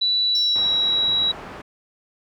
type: tone with pitch glide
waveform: sine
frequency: 3951 to 3881 Hz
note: B7 to B7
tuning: 0 to -31 cents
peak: -17 dBFS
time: 0.01-1.32 s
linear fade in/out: 10 ms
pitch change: -31 cents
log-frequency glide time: 0.22-0.75 s
type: tone with exponential decay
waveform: triangle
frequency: 5450 Hz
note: F8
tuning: 43 cents flat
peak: -23 dBFS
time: 0.35-1.27 s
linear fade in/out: 2 ms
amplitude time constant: 200 ms
type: low-pass noise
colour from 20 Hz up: white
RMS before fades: -37 dBFS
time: 0.55-1.62 s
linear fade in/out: 10 ms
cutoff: 1200 Hz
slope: 12 dB/octave
effects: none